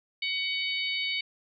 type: harmonic tone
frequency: 749 Hz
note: F#5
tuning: 21 cents sharp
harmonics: 3 / 4 / 5 / 6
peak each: -31 / -33 / -35 / -37 dBFS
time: 0.22-1.21 s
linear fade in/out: 5 ms
effects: none